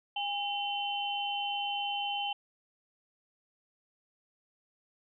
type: tone cluster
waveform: sine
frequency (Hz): 812 / 2743 / 3066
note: G#5 / F7 / G7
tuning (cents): -39 / -32 / -39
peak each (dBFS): -34 / -39 / -35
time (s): 0.16-2.33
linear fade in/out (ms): 5
effects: none